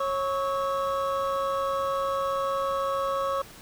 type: tone cluster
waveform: triangle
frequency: 547 / 1111 / 1297 Hz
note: C#5 / C#6 / E6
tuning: -23 / +4 / -28 cents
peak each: -26 / -27 / -32 dBFS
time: 0-3.42 s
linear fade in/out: 5 ms
effects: pink hiss -47 dBFS RMS until 3.61 s